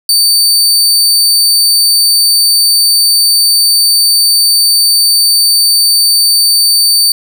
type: tone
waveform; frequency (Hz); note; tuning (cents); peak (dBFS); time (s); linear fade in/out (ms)
sawtooth; 4580; D8; -44; -3; 0.09-7.12; 2
effects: none